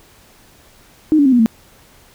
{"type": "tone with pitch steps", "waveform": "sine", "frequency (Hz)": [310, 285.9, 263.7, 243.2, 224.3], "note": ["D#4", "D4", "C4", "B3", "A3"], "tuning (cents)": [-6, -46, 14, -26, 34], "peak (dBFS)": -8, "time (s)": [1.12, 1.46], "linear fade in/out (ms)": 0, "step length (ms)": 68, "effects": ["pink hiss -48 dBFS RMS until 2.14 s"]}